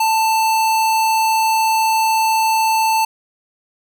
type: tone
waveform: square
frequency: 886 Hz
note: A5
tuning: 12 cents sharp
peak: -14 dBFS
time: 0-3.05 s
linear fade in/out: 5 ms
effects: none